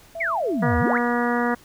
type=tone with tremolo; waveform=sine; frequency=665 Hz; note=E5; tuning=15 cents sharp; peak=-29 dBFS; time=0.15-0.75 s; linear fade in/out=5 ms; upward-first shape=sine; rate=6.5 Hz; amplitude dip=35%
type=exponential two-way sweep; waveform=sine; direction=down then up; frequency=2349 to 71 to 2349 Hz; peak=-21 dBFS; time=0.2-0.98 s; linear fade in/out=10 ms; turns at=0.78 s
type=harmonic tone; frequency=240.4 Hz; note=B3; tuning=46 cents flat; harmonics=1 / 2 / 3 / 4 / 5 / 6 / 7 / 8; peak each=-23 / -26 / -28 / -29 / -30 / -31 / -31 / -32 dBFS; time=0.62-1.55 s; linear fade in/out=10 ms
effects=pink hiss -51 dBFS RMS until 1.64 s